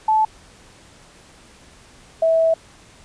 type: tone pair in turn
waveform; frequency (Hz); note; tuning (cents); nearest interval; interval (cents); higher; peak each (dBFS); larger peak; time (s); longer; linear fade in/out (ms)
sine; 870 / 651.8; A5 / E5; -20 / -20; perfect fourth; 500; first; -13; neither; 0.08-0.25 / 2.22-2.54; second; 5
effects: pink hiss -48 dBFS RMS until 3.04 s + resampled to 22050 Hz